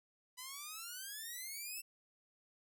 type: exponential sweep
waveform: 5% pulse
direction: up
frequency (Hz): 989 to 2689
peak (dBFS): -34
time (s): 0.37-1.82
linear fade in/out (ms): 20
effects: none